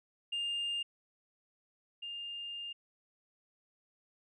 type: tone pair in turn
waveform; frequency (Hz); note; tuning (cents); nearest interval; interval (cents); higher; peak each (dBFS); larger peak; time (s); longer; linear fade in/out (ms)
sine; 2810 / 2810; F7 / F7; +10 / +10; unison; 0; neither; -31 / -39; first; 0.32-0.83 / 2.02-2.73; second; 10
effects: tanh soft clip ceiling -31 dBFS